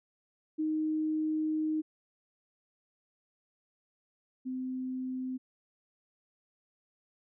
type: tone pair in turn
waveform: sine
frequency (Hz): 311.1 / 257.4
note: D#4 / C4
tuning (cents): 0 / -28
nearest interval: minor third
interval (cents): 328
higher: first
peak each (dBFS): -28 / -33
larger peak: first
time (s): 0.58-1.82 / 4.45-5.38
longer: first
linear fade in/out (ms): 20
effects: none